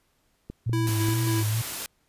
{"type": "click train", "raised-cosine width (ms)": 3, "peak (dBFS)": -23, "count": 4, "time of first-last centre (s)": [0.5, 1.086], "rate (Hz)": 5.12}
{"type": "tone with vibrato", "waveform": "sine", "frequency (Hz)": 112.8, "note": "A2", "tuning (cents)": 44, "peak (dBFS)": -23, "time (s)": [0.66, 1.62], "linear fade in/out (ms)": 10, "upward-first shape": "sine", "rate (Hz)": 2.2, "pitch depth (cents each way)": 100}
{"type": "tone with tremolo", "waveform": "square", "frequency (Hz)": 329.6, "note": "E4", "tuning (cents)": 0, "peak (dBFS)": -27, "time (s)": [0.73, 1.43], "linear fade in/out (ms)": 2, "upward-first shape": "square", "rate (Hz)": 3.7, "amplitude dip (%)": 40}
{"type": "noise", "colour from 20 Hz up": "white", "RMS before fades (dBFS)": -33, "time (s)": [0.87, 1.86], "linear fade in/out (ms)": 0}
{"effects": ["pink hiss -69 dBFS RMS until 2.08 s", "resampled to 32000 Hz"]}